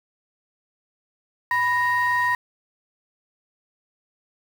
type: tone pair together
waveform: sine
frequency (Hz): 987.8 / 1864.7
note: B5 / A#6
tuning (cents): 0 / 0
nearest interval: major seventh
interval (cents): 1100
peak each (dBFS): -20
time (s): 1.51-2.35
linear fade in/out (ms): 2
effects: tanh soft clip ceiling -14 dBFS + 7-bit